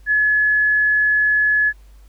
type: tone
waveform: sine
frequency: 1704 Hz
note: G#6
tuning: 44 cents sharp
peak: -13 dBFS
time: 0.06-1.73 s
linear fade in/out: 50 ms
effects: added 50 Hz sine -42 dBFS peak until 2.08 s + pink hiss -58 dBFS RMS until 2.08 s